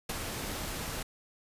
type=noise with ADSR envelope; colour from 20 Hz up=pink; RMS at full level=-32 dBFS; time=0.09-1.03 s; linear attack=7 ms; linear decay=24 ms; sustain=-5 dB; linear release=8 ms; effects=resampled to 32000 Hz